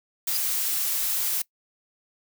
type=noise; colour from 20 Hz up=blue; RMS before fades=-26 dBFS; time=0.27-1.42 s; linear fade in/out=5 ms
type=tone with exponential growth; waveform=sawtooth; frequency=4906 Hz; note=D#8; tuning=25 cents flat; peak=-24 dBFS; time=0.29-0.37 s; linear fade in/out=5 ms; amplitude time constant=17 ms
effects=noise-tail reverb RT60 0.1 s tail -22 dB re dry